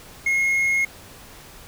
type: tone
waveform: triangle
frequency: 2157 Hz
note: C#7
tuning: 48 cents flat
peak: -16 dBFS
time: 0.26-0.85 s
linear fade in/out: 5 ms
effects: pink hiss -44 dBFS RMS until 1.67 s